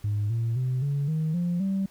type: tone with pitch steps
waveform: sine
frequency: 103.83 / 115.21 / 127.83 / 141.84 / 157.38 / 174.62 / 193.75 Hz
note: G#2 / A#2 / C3 / C#3 / D#3 / F3 / G3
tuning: 0 / -20 / -40 / +40 / +20 / 0 / -20 cents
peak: -22 dBFS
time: 0.04-1.86 s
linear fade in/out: 5 ms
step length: 260 ms
effects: tanh soft clip ceiling -21 dBFS + pink hiss -57 dBFS RMS until 1.9 s